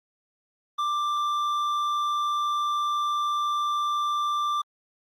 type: tone with hard clipping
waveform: triangle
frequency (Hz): 1181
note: D6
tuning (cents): +9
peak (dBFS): -25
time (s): 0.78-4.62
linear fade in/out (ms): 10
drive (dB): 10
effects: Opus 24 kbps